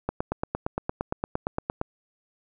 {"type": "click train", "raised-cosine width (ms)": 1, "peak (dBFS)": -12, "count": 16, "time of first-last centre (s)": [0.09, 1.814], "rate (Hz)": 8.7, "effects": []}